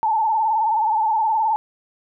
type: tone with vibrato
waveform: sine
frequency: 877 Hz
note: A5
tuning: 6 cents flat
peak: -16 dBFS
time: 0.03-1.56 s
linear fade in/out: 0 ms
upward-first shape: sine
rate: 19 Hz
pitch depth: 75 cents each way
effects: none